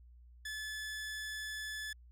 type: tone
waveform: sawtooth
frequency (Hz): 1728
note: A6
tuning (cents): -32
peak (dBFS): -36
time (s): 0.45-1.93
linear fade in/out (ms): 5
effects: added 60 Hz sine -55 dBFS peak until 2.11 s + low-pass 12000 Hz 12 dB/octave